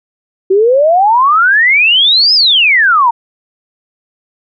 sine exponential two-way sweep, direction up then down, 370 to 5240 to 898 Hz, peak -5 dBFS, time 0.5-3.11 s, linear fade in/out 10 ms, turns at 2.34 s, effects none

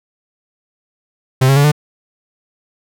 45% pulse tone with pitch steps, 130.7 / 136.57 / 142.69 / 149.1 Hz, C3 / C#3 / D3 / D3, -1 / -25 / -50 / +27 cents, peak -8 dBFS, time 1.41-1.718 s, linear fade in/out 10 ms, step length 77 ms, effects none

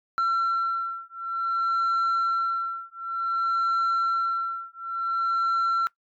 sine beating tone pair, 1354 / 1354.55 Hz, E6 / E6, +46 / +47 cents, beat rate 0.55 Hz, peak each -24 / -24 dBFS, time 0.18-5.87 s, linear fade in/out 0 ms, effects noise-tail reverb RT60 0.1 s tail -21 dB re dry + tanh soft clip ceiling -20 dBFS

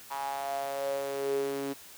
sawtooth tone with high-pass filter sweep, 138.59 Hz, C#3, in tune, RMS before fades -33 dBFS, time 0.1-1.74 s, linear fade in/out 20 ms, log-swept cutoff 920 to 320 Hz, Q 8.2, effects white hiss -50 dBFS RMS until 1.97 s

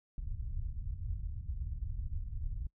pink low-pass noise, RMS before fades -38 dBFS, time 0.18-2.67 s, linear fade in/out 2 ms, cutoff 100 Hz, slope 24 dB/octave, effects noise-tail reverb RT60 0.1 s tail -25 dB re dry

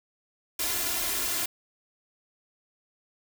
white noise with comb filter, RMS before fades -29 dBFS, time 0.59-1.46 s, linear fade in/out 5 ms, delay 2.9 ms, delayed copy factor +0.95, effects none

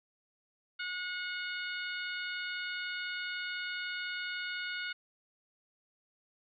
harmonic tone, 726 Hz, F#5, 33 cents flat, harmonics 2 / 3 / 4 / 5 / 6, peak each -38 / -42 / -44 / -46 / -48 dBFS, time 0.79-4.93 s, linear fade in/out 10 ms, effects none

